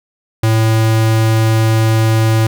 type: tone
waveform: square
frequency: 111.3 Hz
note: A2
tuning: 20 cents sharp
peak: -10 dBFS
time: 0.43-2.47 s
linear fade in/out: 5 ms
effects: none